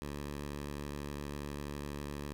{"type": "tone with vibrato", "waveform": "10% pulse", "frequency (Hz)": 72.2, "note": "D2", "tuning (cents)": -29, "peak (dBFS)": -31, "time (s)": [0.02, 2.33], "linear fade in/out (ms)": 0, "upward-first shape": "sine", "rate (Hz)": 7.7, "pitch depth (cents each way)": 12, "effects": ["11-bit"]}